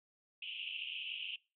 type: band-pass noise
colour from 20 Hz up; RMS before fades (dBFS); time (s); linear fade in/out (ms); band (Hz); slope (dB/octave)
pink; -43; 0.42-1.36; 5; 2600 to 3100; 96
effects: noise-tail reverb RT60 0.3 s tail -23 dB re dry